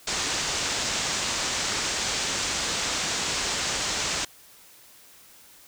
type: low-pass noise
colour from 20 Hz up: white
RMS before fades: -28 dBFS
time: 0.07-4.25 s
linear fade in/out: 5 ms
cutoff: 7700 Hz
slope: 48 dB/octave
effects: white hiss -52 dBFS RMS until 5.67 s